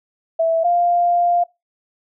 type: tone pair in turn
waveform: sine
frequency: 657 / 698.7 Hz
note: E5 / F5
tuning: -6 / +1 cents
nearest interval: minor second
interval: 107 cents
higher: second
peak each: -13 dBFS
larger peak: neither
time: 0.39-0.64 / 0.64-1.44 s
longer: second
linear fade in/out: 10 ms
effects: noise-tail reverb RT60 0.2 s tail -21 dB re dry